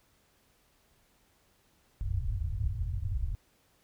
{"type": "low-pass noise", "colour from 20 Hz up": "white", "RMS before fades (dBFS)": -32, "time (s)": [2.01, 3.35], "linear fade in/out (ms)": 0, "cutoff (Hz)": 110, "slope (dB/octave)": 48, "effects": ["pink hiss -68 dBFS RMS until 3.83 s"]}